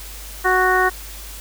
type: harmonic tone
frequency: 370 Hz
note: F#4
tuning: in tune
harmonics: 1 / 2 / 3 / 4 / 5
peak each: -20 / -20 / -20 / -20 / -20 dBFS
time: 0.44-0.9 s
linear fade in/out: 20 ms
effects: added 50 Hz sine -35 dBFS peak until 1.4 s + white hiss -37 dBFS RMS until 1.4 s